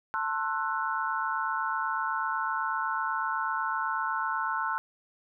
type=chord; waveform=sine; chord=F# half-diminished seventh; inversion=first; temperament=just; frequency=888 / 1065.6 / 1332 / 1480 Hz; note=A5 / C6 / E6 / F#6; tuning=+16 / +31 / +18 / 0 cents; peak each=-33 dBFS; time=0.14-4.78 s; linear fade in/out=0 ms; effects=none